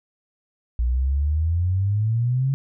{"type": "exponential sweep", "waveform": "sine", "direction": "up", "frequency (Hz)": [58.27, 138.59], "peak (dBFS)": -18, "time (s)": [0.79, 2.54], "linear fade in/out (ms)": 0, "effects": []}